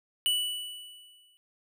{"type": "tone with exponential decay", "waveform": "square", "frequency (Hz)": 2960, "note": "F#7", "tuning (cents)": 0, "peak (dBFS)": -23, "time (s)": [0.26, 1.37], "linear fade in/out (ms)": 0, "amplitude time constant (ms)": 240, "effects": []}